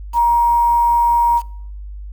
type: tone with quantisation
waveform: sine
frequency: 945 Hz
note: A#5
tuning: 23 cents sharp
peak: -10 dBFS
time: 0.13-1.42 s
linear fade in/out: 50 ms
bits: 6
effects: noise-tail reverb RT60 0.7 s tail -25 dB re dry + added 50 Hz sine -28 dBFS peak until 2.12 s